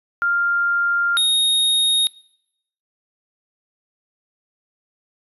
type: tone pair in turn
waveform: sine / square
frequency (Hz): 1396.9 / 3729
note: F6 / A#7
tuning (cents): 0 / 0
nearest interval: octave + perfect fourth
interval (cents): 1700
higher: second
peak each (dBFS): -16 / -15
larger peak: second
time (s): 0.22-1.17 / 1.17-2.07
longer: first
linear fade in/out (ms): 0
effects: noise-tail reverb RT60 0.8 s tail -24 dB re dry + resampled to 32000 Hz